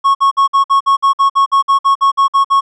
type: tone bursts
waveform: triangle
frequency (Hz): 1100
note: C#6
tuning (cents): -14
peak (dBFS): -5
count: 16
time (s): 0.04-2.61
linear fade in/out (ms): 20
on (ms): 110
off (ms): 54
effects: resampled to 24000 Hz